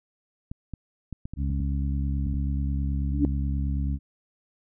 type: clicks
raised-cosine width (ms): 5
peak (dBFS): -22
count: 9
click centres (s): 0.515 / 0.737 / 1.127 / 1.255 / 1.336 / 1.5 / 1.602 / 2.266 / 2.339
type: harmonic tone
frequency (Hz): 69.3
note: C#2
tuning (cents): 0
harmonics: 1 / 2 / 3 / 4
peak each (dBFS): -25 / -31 / -35 / -37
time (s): 1.36-3.99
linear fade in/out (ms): 50
type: tone with exponential growth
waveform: sine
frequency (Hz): 289.8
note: D4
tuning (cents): -23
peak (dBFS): -16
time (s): 3.07-3.25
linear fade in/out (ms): 1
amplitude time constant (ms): 39
effects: none